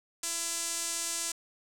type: tone with band-pass filter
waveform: sawtooth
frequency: 336.1 Hz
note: E4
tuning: 34 cents sharp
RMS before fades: -34 dBFS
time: 0.23-1.32 s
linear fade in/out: 5 ms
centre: 7800 Hz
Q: 2.2
effects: 9-bit